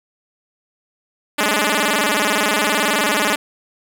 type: tone with vibrato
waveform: 5% pulse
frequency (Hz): 248.4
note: B3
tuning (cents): +10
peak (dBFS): -4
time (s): 1.38-3.36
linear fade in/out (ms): 10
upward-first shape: square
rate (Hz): 19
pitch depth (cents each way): 290
effects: none